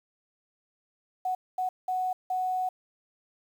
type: tone bursts at uneven times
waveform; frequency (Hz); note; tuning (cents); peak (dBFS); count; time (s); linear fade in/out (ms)
sine; 740; F#5; 0; -26; 4; 1.25-1.35 / 1.58-1.69 / 1.88-2.13 / 2.3-2.69; 5
effects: 9-bit